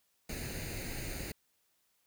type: noise with comb filter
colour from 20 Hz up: pink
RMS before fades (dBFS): -40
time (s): 0.29-1.32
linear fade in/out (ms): 5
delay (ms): 0.45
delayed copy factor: +0.7
effects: white hiss -75 dBFS RMS until 2.06 s